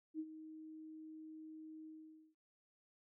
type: tone with ADSR envelope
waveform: sine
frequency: 314.3 Hz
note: D#4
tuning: 18 cents sharp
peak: -38 dBFS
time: 0.14-2.35 s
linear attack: 54 ms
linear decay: 53 ms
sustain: -12 dB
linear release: 490 ms
effects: none